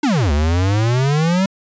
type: exponential two-way sweep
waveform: square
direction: down then up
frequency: 315.5 to 70.6 to 197.5 Hz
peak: -14 dBFS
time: 0.03-1.46 s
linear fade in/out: 5 ms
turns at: 0.32 s
effects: resampled to 16000 Hz